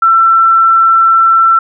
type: tone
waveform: sine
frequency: 1342 Hz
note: E6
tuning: 31 cents sharp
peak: -4 dBFS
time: 0.02-1.59 s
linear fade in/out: 5 ms
effects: none